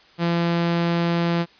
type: tone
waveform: sawtooth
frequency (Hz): 170.3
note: F3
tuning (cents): -43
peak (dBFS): -15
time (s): 0.18-1.46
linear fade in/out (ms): 50
effects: white hiss -52 dBFS RMS until 1.59 s + resampled to 11025 Hz